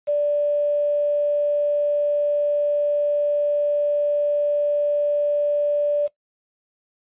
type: tone with quantisation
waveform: sine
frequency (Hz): 585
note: D5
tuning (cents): -7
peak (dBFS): -17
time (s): 0.07-6.08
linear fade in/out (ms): 20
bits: 7
effects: noise-tail reverb RT60 0.1 s tail -17 dB re dry + resampled to 8000 Hz